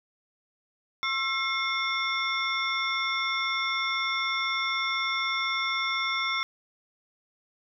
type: tone cluster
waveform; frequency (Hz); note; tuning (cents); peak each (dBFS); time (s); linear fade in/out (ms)
sine; 1074 / 1338 / 2150 / 3532 / 5480; C6 / E6 / C7 / A7 / F8; +45 / +25 / +47 / +6 / -34; -35 / -32 / -29 / -32 / -38; 1.03-6.43; 0
effects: none